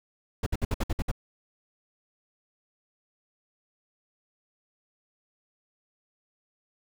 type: noise bursts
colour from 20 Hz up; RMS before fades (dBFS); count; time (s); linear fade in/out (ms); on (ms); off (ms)
brown; -26; 8; 0.43-1.115; 5; 34; 59
effects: none

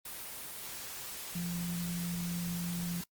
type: tone in noise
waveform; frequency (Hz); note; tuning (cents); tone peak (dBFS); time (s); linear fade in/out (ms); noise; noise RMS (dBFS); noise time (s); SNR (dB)
sine; 173.4; F3; -12; -34; 1.35-3.01; 5; white; -43; 0.05-3.04; +6
effects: noise-tail reverb RT60 0.1 s tail -24 dB re dry + Opus 24 kbps

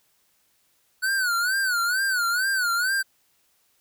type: tone with vibrato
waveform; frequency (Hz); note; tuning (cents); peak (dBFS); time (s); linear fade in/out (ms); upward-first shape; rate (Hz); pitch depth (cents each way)
square; 1482; F#6; +2; -22; 1.02-3.03; 20; sine; 2.2; 130
effects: white hiss -66 dBFS RMS until 3.8 s

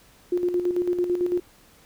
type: tone with tremolo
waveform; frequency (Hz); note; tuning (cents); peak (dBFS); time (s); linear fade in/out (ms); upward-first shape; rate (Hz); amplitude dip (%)
sine; 354.9; F4; +28; -19; 0.32-1.4; 5; square; 9; 55
effects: pink hiss -55 dBFS RMS until 1.85 s

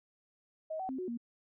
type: tone with pitch steps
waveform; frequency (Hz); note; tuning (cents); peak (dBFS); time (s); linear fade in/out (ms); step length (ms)
sine; 632 / 757 / 262.3 / 367 / 236; D#5 / F#5 / C4 / F#4 / A#3; +27 / +39 / +4 / -14 / +22; -35; 0.7-1.175; 10; 95
effects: none

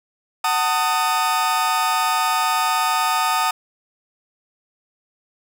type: chord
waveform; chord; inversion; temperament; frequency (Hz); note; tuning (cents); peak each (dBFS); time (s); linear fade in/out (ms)
40% pulse; D# diminished; first; just; 746.7 / 896 / 1244.5; F#5 / A5 / D#6; +16 / +31 / 0; -23 / -21 / -20; 0.44-3.51; 5
effects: none

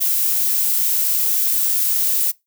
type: noise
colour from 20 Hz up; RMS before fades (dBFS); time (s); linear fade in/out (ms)
violet; -18; 0-2.32; 20
effects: noise-tail reverb RT60 0.2 s tail -23 dB re dry

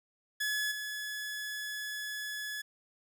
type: tone with level steps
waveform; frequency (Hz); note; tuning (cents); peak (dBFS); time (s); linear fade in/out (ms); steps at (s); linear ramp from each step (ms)
sawtooth; 1703; G#6; +43; -27 / -33; 0.4-2.62; 10; 0.71; 10
effects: none

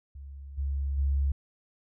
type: tone with level steps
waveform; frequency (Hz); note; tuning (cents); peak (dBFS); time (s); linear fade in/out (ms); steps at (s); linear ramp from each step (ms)
sine; 69.3; C#2; 0; -40 / -27 / -23; 0.15-1.32; 5; 0.57 / 0.97; 20
effects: none

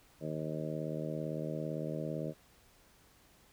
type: harmonic tone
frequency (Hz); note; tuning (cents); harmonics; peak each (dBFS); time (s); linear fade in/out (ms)
77.78; D#2; 0; 2 / 3 / 4 / 5 / 6 / 7 / 8; -39 / -44 / -43 / -46 / -45 / -43 / -44; 0.2-2.34; 50
effects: pink hiss -64 dBFS RMS until 3.52 s

